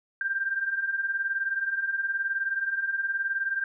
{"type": "beating tone pair", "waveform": "sine", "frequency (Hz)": [1568, 1587], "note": ["G6", "G6"], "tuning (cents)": [0, 21], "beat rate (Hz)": 19, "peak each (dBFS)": [-32, -27], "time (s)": [0.21, 3.64], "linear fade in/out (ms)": 2, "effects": []}